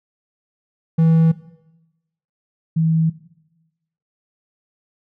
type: tone pair in turn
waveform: triangle / sine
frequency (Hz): 162.7 / 161.48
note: E3 / E3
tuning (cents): -22 / -35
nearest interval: unison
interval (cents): 13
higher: first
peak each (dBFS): -9 / -14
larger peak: first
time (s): 0.98-1.32 / 2.76-3.1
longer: neither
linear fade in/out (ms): 10
effects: noise-tail reverb RT60 1.0 s tail -17 dB re dry